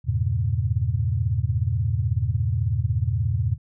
sine chord, E diminished seventh, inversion none, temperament equal with one note detuned, 82.41 / 100.17 / 116.54 / 138.59 Hz, E2 / G2 / Bb2 / Db3, 0 / +38 / 0 / 0 cents, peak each -26 / -25 / -24 / -30 dBFS, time 0.04-3.58 s, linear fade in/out 50 ms, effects none

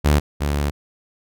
sawtooth tone pair in turn, 73.6 / 72.38 Hz, D2 / D2, +4 / -25 cents, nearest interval unison, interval 29 cents, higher first, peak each -9 / -15 dBFS, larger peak first, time 0.04-0.2 / 0.4-0.71 s, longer second, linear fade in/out 20 ms, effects none

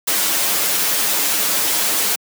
white noise with comb filter, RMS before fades -18 dBFS, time 0.07-2.16 s, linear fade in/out 10 ms, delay 7.9 ms, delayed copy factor -0.9, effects high-pass 200 Hz 12 dB/octave

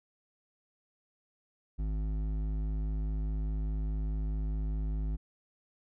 triangle tone with hard clipping, 52.4 Hz, G#1, 16 cents sharp, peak -32 dBFS, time 1.78-5.17 s, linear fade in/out 20 ms, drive 14 dB, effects none

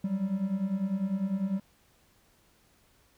triangle beating tone pair, 185.9 / 195.9 Hz, F#3 / G3, +8 / -1 cents, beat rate 10 Hz, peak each -31 / -27 dBFS, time 0.04-1.6 s, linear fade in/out 5 ms, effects pink hiss -65 dBFS RMS until 3.17 s

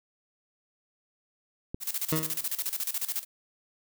click, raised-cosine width 3 ms, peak -21 dBFS, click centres 1.745 s
blue noise with tremolo, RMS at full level -30 dBFS, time 1.8-3.25 s, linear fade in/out 50 ms, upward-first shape square, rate 14 Hz, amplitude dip 80%
20% pulse tone with exponential decay, 157.4 Hz, D#3, 20 cents sharp, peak -18 dBFS, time 2.12-2.44 s, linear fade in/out 5 ms, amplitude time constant 69 ms
effects none

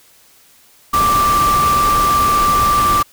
sine tone in noise, 1174.7 Hz, D6, in tune, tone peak -11 dBFS, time 0.93-3.03 s, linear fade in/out 10 ms, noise pink, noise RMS -21 dBFS, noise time 0.93-3.03 s, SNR +7 dB, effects white hiss -49 dBFS RMS until 3.12 s

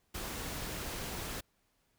pink noise, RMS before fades -40 dBFS, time 0.14-1.41 s, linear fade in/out 10 ms, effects pink hiss -75 dBFS RMS until 1.98 s

